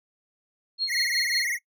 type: tone with tremolo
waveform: sine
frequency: 4260 Hz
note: C8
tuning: 30 cents sharp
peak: -21 dBFS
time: 0.78-1.47 s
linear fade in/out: 50 ms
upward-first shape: triangle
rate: 5.5 Hz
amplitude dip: 90%
type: tone with vibrato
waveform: square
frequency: 2026 Hz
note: B6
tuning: 44 cents sharp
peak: -26 dBFS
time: 0.87-1.59 s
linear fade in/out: 50 ms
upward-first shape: sine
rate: 20 Hz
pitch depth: 140 cents each way
effects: noise-tail reverb RT60 0.1 s tail -21 dB re dry